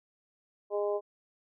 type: harmonic tone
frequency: 205.3 Hz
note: G#3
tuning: 20 cents flat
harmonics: 2 / 3 / 4 / 5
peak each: -30 / -32 / -41 / -42 dBFS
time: 0.7-1.01 s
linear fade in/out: 50 ms
effects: none